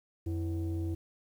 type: tone pair together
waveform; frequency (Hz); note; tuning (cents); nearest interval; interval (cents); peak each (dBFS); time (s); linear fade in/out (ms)
sine; 87.97 / 328.7; F2 / E4; +13 / -5; octave + major seventh; 2282; -30 / -34; 0.26-0.95; 10
effects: tanh soft clip ceiling -28 dBFS + 10-bit